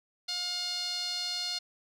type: tone with band-pass filter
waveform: sawtooth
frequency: 713 Hz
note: F5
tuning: 36 cents sharp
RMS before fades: -34 dBFS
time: 0.28-1.59 s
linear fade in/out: 10 ms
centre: 4400 Hz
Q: 5.3
effects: none